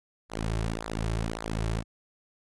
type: tone with flanger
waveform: sawtooth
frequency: 55.1 Hz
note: A1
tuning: 3 cents sharp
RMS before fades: -31 dBFS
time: 0.29-1.84 s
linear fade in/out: 50 ms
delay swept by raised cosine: 0.33 to 4.13 ms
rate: 1.8 Hz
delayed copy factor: -0.9
effects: resampled to 24000 Hz